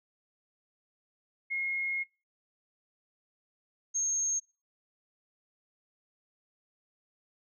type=tone pair in turn; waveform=sine; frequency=2154 / 6455 Hz; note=C7 / G8; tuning=+50 / +50 cents; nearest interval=octave + perfect fifth; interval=1900 cents; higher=second; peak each=-30 / -28 dBFS; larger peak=second; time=1.5-2.04 / 3.94-4.4 s; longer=first; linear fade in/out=20 ms; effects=noise-tail reverb RT60 0.3 s tail -22 dB re dry